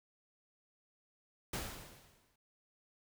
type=noise with exponential decay; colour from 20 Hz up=pink; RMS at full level=-38 dBFS; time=1.53-2.36 s; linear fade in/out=5 ms; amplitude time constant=180 ms; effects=none